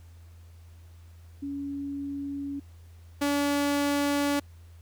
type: tone pair in turn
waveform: sine / sawtooth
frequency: 281 / 286.1 Hz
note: C#4 / D4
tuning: +24 / -45 cents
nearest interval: unison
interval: 31 cents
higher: second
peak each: -31 / -20 dBFS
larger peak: second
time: 1.42-2.6 / 3.21-4.4 s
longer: second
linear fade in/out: 10 ms
effects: added 84 Hz sine -47 dBFS peak until 4.81 s + pink hiss -63 dBFS RMS until 4.81 s